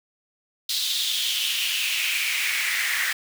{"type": "noise with high-pass filter sweep", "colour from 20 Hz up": "pink", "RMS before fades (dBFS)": -25, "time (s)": [0.69, 3.13], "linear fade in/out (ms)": 5, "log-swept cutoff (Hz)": [3900, 1800], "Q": 4.3, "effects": []}